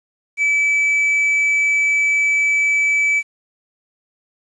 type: tone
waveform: triangle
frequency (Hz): 2302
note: D7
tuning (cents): -35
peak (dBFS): -12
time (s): 0.37-3.23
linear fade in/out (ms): 50
effects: resampled to 22050 Hz + 8-bit